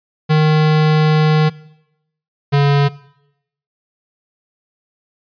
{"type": "tone pair in turn", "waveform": "square", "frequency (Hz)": [154.5, 142.15], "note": ["D#3", "C#3"], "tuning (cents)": [-12, 44], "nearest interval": "minor second", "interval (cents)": 144, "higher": "first", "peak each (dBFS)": -10, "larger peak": "neither", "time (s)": [[0.29, 1.5], [2.52, 2.89]], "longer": "first", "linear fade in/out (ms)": 20, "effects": ["noise-tail reverb RT60 0.8 s tail -20 dB re dry", "resampled to 11025 Hz"]}